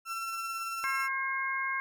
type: tone with tremolo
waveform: 35% pulse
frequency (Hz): 1348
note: E6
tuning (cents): +38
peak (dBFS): -31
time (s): 0.05-1.09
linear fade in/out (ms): 50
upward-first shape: sine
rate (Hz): 18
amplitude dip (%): 25
type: harmonic tone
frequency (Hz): 536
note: C5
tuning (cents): +42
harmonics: 2 / 3 / 4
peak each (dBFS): -34 / -34 / -34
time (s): 0.84-1.8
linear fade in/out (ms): 0
effects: none